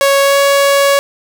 sawtooth tone with pitch glide, 554.4 to 559.5 Hz, C#5 to C#5, 0 to +16 cents, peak -4 dBFS, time 0.01-0.99 s, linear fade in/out 0 ms, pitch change +16 cents, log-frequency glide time 0.21-0.38 s, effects none

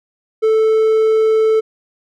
triangle tone, 439.6 Hz, A4, 2 cents flat, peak -8 dBFS, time 0.42-1.61 s, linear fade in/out 20 ms, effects none

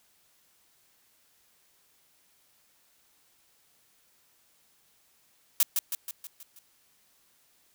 blue noise with echo, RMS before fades -21 dBFS, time 5.6-5.63 s, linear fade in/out 2 ms, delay 160 ms, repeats 6, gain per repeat -5 dB, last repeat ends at 6.59 s, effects white hiss -66 dBFS RMS until 7.74 s

